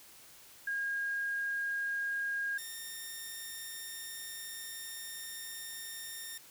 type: tone pair in turn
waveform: sine / 5% pulse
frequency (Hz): 1626 / 1825.1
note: G#6 / A#6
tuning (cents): -37 / -37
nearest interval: major second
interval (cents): 200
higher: second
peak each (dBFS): -32 / -31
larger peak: second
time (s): 0.67-2.58 / 2.58-6.38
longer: second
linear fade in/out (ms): 5
effects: white hiss -56 dBFS RMS until 6.5 s